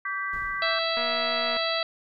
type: chord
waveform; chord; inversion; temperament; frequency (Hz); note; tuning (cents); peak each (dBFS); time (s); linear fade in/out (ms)
sine; G major; second; equal with one note detuned; 1151.1 / 1568 / 1975.5; D6 / G6 / B6; -35 / 0 / 0; -32; 0.05-0.79; 5
type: noise with exponential decay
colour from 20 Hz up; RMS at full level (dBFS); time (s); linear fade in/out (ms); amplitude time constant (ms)
brown; -41; 0.33-1.25; 1; 200
type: harmonic tone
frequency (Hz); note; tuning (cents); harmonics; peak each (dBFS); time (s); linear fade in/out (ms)
659.3; E5; 0; 1 / 2 / 3 / 4 / 5 / 6 / 7; -29 / -32 / -33 / -35 / -34 / -31 / -34; 0.62-1.83; 2
type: click train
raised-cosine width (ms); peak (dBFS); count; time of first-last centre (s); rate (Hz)
0.5; -22; 144; 0.97-1.568; 239
effects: none